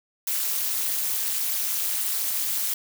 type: noise with amplitude modulation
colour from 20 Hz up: blue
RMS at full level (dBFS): -22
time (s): 0.27-2.74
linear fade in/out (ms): 5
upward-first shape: sine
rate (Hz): 214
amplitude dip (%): 100
effects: none